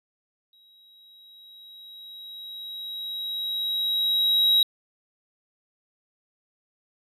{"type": "tone with exponential growth", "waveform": "triangle", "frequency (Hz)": 3839, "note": "B7", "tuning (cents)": -50, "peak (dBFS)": -14, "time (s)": [0.53, 4.63], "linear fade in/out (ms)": 2, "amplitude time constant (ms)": 890, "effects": ["resampled to 32000 Hz"]}